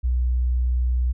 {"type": "tone", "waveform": "sine", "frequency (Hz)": 61.74, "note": "B1", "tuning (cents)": 0, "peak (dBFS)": -18, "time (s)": [0.03, 1.13], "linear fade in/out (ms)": 20, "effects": []}